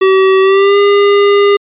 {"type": "tone with pitch glide", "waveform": "square", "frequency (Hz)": [381.9, 404.6], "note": ["G4", "G#4"], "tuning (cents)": [-45, -45], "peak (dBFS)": -6, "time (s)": [0.01, 1.57], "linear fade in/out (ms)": 10, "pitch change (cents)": 100, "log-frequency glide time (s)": [0.41, 0.78], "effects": ["resampled to 8000 Hz"]}